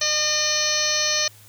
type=harmonic tone with a mistuned harmonic; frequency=606 Hz; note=D#5; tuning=46 cents flat; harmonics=1 / 2 / 3 / 4 / 5 / 6 / 7 / 8 / 9 / 10; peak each=-30 / -34 / -29 / -31 / -31 / -32 / -25 / -35 / -28 / -24 dBFS; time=0.01-1.28 s; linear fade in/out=5 ms; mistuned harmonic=6; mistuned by=+20 cents; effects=added 105 Hz sine -50 dBFS peak until 1.48 s + white hiss -50 dBFS RMS until 1.48 s